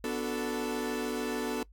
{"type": "chord", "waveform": "40% pulse", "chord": "B minor seventh", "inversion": "none", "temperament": "equal with one note detuned", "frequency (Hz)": [246.9, 293.7, 367, 440], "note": ["B3", "D4", "F#4", "A4"], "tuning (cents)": [0, 0, -14, 0], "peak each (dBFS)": [-35, -37, -38, -34], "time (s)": [0.04, 1.63], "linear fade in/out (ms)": 2, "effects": ["noise-tail reverb RT60 0.1 s tail -21 dB re dry", "added 50 Hz sine -53 dBFS peak until 1.72 s"]}